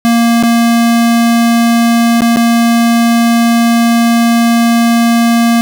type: tone with dropouts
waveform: square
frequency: 233.1 Hz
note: A#3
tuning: in tune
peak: -7 dBFS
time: 0.05-5.61 s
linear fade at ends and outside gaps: 0 ms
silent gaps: 0.427-0.435 / 2.207-2.219 / 2.361-2.37 s
effects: none